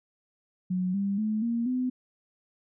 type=tone with pitch steps; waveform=sine; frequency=183.2 / 198.63 / 215.4 / 233.5 / 253.2 Hz; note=F#3 / G3 / A3 / A#3 / B3; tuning=-17 / +23 / -37 / +3 / +43 cents; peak=-25 dBFS; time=0.7-1.9 s; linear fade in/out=10 ms; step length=240 ms; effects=none